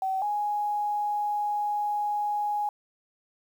sine tone pair in turn, 764 / 830.8 Hz, G5 / G#5, -45 / 0 cents, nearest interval minor second, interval 145 cents, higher second, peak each -25 dBFS, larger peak neither, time 0.02-0.22 / 0.22-2.69 s, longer second, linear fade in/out 2 ms, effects 9-bit

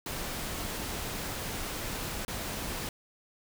pink noise with dropouts, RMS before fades -36 dBFS, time 0.06-2.89 s, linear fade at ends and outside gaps 2 ms, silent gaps 2.25-2.28 s, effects none

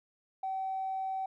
triangle tone with tanh clipping, 765 Hz, G5, 42 cents flat, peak -32 dBFS, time 0.43-1.26 s, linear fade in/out 5 ms, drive 4 dB, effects none

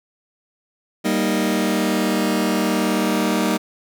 sawtooth chord, Eb major, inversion first, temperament just, 194.45 / 233.3 / 311.1 Hz, G3 / Bb3 / Eb4, -14 / +2 / 0 cents, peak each -18 dBFS, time 1.04-3.58 s, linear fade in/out 20 ms, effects none

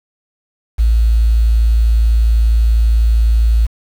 sine tone with quantisation, 56.1 Hz, A1, 34 cents sharp, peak -8 dBFS, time 0.78-3.67 s, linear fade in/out 20 ms, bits 6, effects none

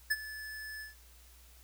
square tone with ADSR envelope, 1734 Hz, A6, 26 cents flat, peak -26 dBFS, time 0.1-0.95 s, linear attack 13 ms, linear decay 40 ms, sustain -16 dB, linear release 140 ms, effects added 60 Hz sine -57 dBFS peak until 1.63 s + white hiss -61 dBFS RMS until 1.63 s

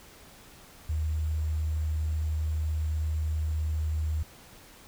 sine tone with sample-and-hold, 77.78 Hz, D#2, in tune, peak -26 dBFS, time 0.89-4.23 s, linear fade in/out 5 ms, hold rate 7350 Hz, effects pink hiss -52 dBFS RMS until 4.87 s

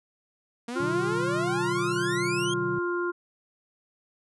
sawtooth exponential sweep, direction up, 231.2 to 3300 Hz, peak -28 dBFS, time 0.68-2.54 s, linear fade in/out 5 ms
harmonic tone, 350.7 Hz, F4, 7 cents sharp, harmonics 1 / 3 / 4, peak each -27 / -34 / -32 dBFS, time 0.75-3.12 s, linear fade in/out 20 ms
triangle chord, B minor, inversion none, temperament just, 123.47 / 148.16 / 185.21 Hz, B2 / D3 / F#3, 0 / +16 / +2 cents, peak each -34 dBFS, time 0.8-2.79 s, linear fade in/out 5 ms
effects resampled to 24000 Hz

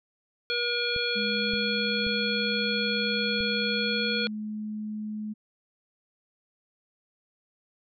harmonic tone, 479.1 Hz, A#4, 47 cents sharp, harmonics 1 / 3 / 5 / 7 / 9, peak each -32 / -32 / -32 / -32 / -32 dBFS, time 0.5-4.27 s, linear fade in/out 0 ms
clicks, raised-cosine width 5 ms, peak -27 dBFS, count 4, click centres 0.963 / 1.536 / 2.067 / 3.406 s
sine tone with pitch glide, 207.7 to 213.3 Hz, G#3 to G#3, 0 to +46 cents, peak -31 dBFS, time 1.15-5.34 s, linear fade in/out 20 ms, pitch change +46 cents, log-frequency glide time 3.73-4.07 s
effects none

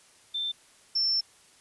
sine tone pair in turn, 3561 / 5375 Hz, A7 / E8, +20 / +33 cents, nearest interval perfect fifth, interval 713 cents, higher second, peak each -28 / -23 dBFS, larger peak second, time 0.34-0.52 / 0.95-1.21 s, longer second, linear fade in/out 10 ms, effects white hiss -58 dBFS RMS until 1.6 s + resampled to 24000 Hz

